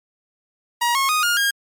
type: tone with pitch steps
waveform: sawtooth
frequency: 952 / 1087.3 / 1241.7 / 1418.2 / 1619.7 Hz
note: A#5 / C#6 / D#6 / F6 / G#6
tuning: +36 / -34 / -4 / +26 / -44 cents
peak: -13 dBFS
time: 0.81-1.51 s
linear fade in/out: 10 ms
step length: 140 ms
effects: MP3 96 kbps